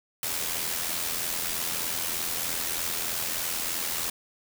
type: noise with amplitude modulation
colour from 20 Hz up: white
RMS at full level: -28 dBFS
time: 0.23-4.1 s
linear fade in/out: 2 ms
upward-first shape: sine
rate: 83.2 Hz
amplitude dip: 50%
effects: none